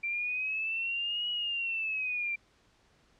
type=linear two-way sweep; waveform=sine; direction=up then down; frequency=2349 to 2924 to 2349 Hz; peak=-30 dBFS; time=0.03-2.36 s; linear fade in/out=10 ms; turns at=1.3 s; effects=pink hiss -66 dBFS RMS until 3.19 s + low-pass 6000 Hz 12 dB/octave